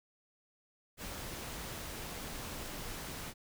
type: noise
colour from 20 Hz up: pink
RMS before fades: -43 dBFS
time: 0.97-3.34 s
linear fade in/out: 50 ms
effects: none